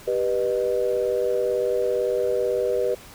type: chord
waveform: sine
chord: G augmented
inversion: none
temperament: just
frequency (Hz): 392 / 490 / 612.5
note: G4 / B4 / D#5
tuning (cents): 0 / -14 / -27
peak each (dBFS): -25 / -22 / -27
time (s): 0.07-2.95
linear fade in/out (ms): 10
effects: tanh soft clip ceiling -11 dBFS + pink hiss -45 dBFS RMS until 3.14 s